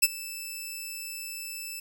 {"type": "tone with ADSR envelope", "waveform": "10% pulse", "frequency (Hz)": 2637, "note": "E7", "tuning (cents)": 0, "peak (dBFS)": -6, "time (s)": [0.02, 1.8], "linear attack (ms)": 16, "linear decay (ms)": 33, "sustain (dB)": -21, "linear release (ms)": 7, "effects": []}